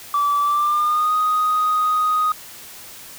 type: tone with pitch glide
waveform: sine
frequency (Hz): 1157 to 1247.2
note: D6 to D#6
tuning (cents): -26 to +4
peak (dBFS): -14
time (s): 0.14-2.32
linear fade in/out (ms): 2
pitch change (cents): +130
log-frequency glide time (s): 0.41-1.15
effects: tanh soft clip ceiling -13 dBFS + white hiss -39 dBFS RMS until 3.18 s